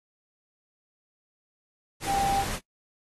sine tone in noise, 791 Hz, G5, 15 cents sharp, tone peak -23 dBFS, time 2.06-2.45 s, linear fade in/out 50 ms, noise pink, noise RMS -33 dBFS, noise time 2-2.6 s, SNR +7 dB, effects noise-tail reverb RT60 0.1 s tail -19 dB re dry + AAC 32 kbps

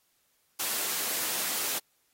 white high-pass noise, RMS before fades -31 dBFS, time 0.59-1.79 s, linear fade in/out 10 ms, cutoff 230 Hz, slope 12 dB/octave, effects white hiss -71 dBFS RMS until 2.13 s + AAC 48 kbps

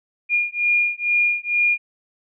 sine beating tone pair, 2421 / 2423.2 Hz, D#7 / D#7, -48 / -46 cents, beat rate 2.2 Hz, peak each -20 dBFS, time 0.29-1.78 s, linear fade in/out 50 ms, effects none

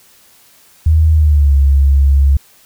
sine tone with pitch glide, 79 to 69.17 Hz, D#2 to C#2, +27 to -3 cents, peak -6 dBFS, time 0.86-2.37 s, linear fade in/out 5 ms, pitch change -230 cents, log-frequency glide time 1.12-1.55 s, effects white hiss -47 dBFS RMS until 2.65 s

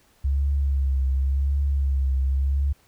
sine tone with vibrato, 68.3 Hz, C#2, 25 cents flat, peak -19 dBFS, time 0.24-2.73 s, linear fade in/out 10 ms, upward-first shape triangle, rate 0.91 Hz, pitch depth 57 cents each way, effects pink hiss -60 dBFS RMS until 2.87 s

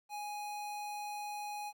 square tone, 830.6 Hz, G#5, in tune, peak -40 dBFS, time 0.09-1.73 s, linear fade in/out 50 ms, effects 12-bit

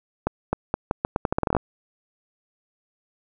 accelerating click train, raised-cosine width 1 ms, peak -7 dBFS, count 15, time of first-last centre 0.27-1.567 s, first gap 260 ms, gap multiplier 0.81, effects none

